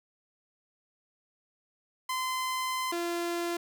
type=tone pair in turn; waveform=sawtooth; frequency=1030 / 343.7 Hz; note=C6 / F4; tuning=-28 / -28 cents; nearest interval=octave + perfect fifth; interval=1900 cents; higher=first; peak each=-26 dBFS; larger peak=neither; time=2.09-2.92 / 2.92-3.57 s; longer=first; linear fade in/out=5 ms; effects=none